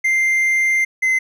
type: tone pair in turn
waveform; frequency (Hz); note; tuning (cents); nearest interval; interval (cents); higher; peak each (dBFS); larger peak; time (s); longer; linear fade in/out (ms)
triangle; 2093 / 2058; C7 / C7; 0 / -29; unison; 29; first; -12; neither; 0.04-0.85 / 1.02-1.19; first; 10
effects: none